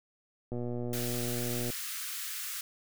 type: click train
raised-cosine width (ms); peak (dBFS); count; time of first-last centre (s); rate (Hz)
2; -24; 144; 0.52-1.702; 121
type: high-pass noise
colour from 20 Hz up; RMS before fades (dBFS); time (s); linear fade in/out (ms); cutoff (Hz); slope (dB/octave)
white; -38; 0.93-2.61; 2; 1200; 48
effects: none